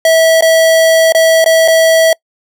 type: tone with dropouts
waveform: square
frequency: 650 Hz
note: E5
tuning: 24 cents flat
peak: -6 dBFS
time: 0.05-2.13 s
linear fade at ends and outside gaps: 2 ms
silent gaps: 0.409-0.423 / 1.123-1.148 / 1.443-1.46 / 1.678-1.682 s
effects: noise-tail reverb RT60 0.1 s tail -26 dB re dry